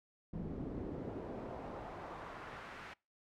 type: noise with band-pass filter sweep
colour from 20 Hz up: brown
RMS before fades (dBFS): -45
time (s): 0.33-2.94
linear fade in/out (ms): 10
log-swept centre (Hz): 220 to 1900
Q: 1.2
effects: noise-tail reverb RT60 0.3 s tail -26 dB re dry